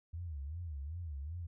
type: tone with vibrato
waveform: sine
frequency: 77.78 Hz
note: D#2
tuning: in tune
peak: -39 dBFS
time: 0.13-1.47 s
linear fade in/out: 10 ms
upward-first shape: sine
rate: 2.6 Hz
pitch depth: 220 cents each way
effects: none